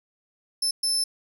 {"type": "tone bursts at uneven times", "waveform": "30% pulse", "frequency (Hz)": 5274, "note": "E8", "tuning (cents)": 0, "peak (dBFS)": -18, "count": 2, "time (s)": [[0.62, 0.71], [0.83, 1.04]], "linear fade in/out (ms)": 5, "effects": []}